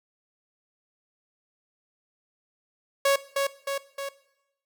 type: tone with echo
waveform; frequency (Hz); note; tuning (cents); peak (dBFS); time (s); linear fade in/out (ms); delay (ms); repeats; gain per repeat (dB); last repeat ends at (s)
sawtooth; 554.4; C#5; 0; -15; 3.05-3.16; 5; 310; 3; -4; 4.09
effects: noise-tail reverb RT60 0.9 s tail -18 dB re dry